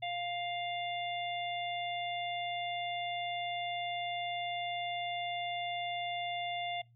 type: harmonic tone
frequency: 700 Hz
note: F5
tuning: 4 cents sharp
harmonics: 1 / 3 / 4 / 5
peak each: -36 / -42 / -45 / -43 dBFS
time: 0.02-6.82 s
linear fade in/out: 10 ms
effects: noise-tail reverb RT60 0.2 s tail -23 dB re dry + added 118 Hz sine -60 dBFS peak until 6.95 s